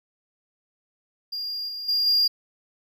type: tone with level steps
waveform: triangle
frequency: 4811 Hz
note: D8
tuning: 41 cents sharp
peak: -27 / -30 / -19 / -16 dBFS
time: 1.32-2.28 s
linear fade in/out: 10 ms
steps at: 1.68 / 1.88 / 2.06 s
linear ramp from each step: 10 ms
effects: none